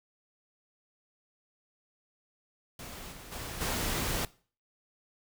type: noise with level steps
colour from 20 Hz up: pink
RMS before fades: -44 / -48 / -40 / -32 dBFS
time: 2.79-4.25 s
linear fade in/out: 2 ms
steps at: 3.11 / 3.31 / 3.6 s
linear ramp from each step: 20 ms
effects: noise-tail reverb RT60 0.4 s tail -20 dB re dry